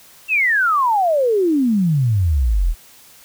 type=exponential sweep; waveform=sine; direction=down; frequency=2732 to 36.71 Hz; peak=-13 dBFS; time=0.28-2.75 s; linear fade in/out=50 ms; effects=white hiss -46 dBFS RMS until 3.24 s